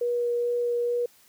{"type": "tone with vibrato", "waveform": "sine", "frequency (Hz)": 480, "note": "B4", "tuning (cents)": -49, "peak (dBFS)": -23, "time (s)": [0.01, 1.06], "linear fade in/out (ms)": 5, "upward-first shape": "sine", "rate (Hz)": 2.3, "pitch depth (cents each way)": 8, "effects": ["white hiss -58 dBFS RMS until 1.28 s"]}